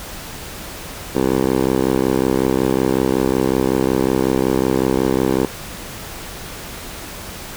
10% pulse tone with band-pass filter, 65.41 Hz, C2, in tune, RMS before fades -17 dBFS, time 1.15-5.46 s, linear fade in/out 5 ms, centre 440 Hz, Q 1.3, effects pink hiss -32 dBFS RMS until 7.56 s

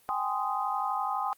sine chord, Ab major seventh, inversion third, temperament just, 778.7 / 830.6 / 1038.3 / 1245.9 Hz, G5 / Ab5 / C6 / Eb6, -12 / 0 / -14 / +2 cents, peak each -33 dBFS, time 0.09-1.33 s, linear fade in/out 0 ms, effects white hiss -62 dBFS RMS until 1.37 s + Opus 32 kbps

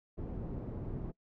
pink low-pass noise, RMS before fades -40 dBFS, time 0.17-1.12 s, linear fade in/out 20 ms, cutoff 390 Hz, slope 12 dB/octave, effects noise-tail reverb RT60 0.1 s tail -23 dB re dry

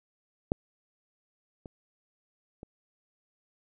clicks, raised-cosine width 2 ms, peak -12 / -29 / -29 dBFS, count 3, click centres 0.519 / 1.658 / 2.631 s, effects none

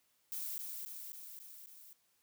violet noise with echo, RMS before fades -41 dBFS, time 0.32-0.58 s, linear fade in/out 0 ms, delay 270 ms, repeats 5, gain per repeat -3 dB, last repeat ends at 1.93 s, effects white hiss -75 dBFS RMS until 2.22 s + high-pass 60 Hz 12 dB/octave

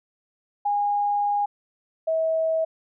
sine tone pair in turn, 819 / 644.8 Hz, G#5 / E5, -24 / -38 cents, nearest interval major third, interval 414 cents, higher first, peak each -20 dBFS, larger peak neither, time 0.65-1.46 / 2.07-2.65 s, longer first, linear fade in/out 10 ms, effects none

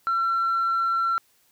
sine tone, 1354 Hz, E6, 46 cents sharp, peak -19 dBFS, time 0.07-1.18 s, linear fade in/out 0 ms, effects tanh soft clip ceiling -18 dBFS + white hiss -63 dBFS RMS until 1.51 s

